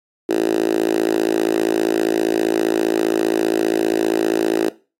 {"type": "tone with high-pass filter", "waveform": "5% pulse", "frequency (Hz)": 55.1, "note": "A1", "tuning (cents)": 3, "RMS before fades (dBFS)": -18, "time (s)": [0.29, 4.69], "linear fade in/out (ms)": 5, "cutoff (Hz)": 350, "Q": 5.6, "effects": ["noise-tail reverb RT60 0.3 s tail -18 dB re dry", "AAC 48 kbps"]}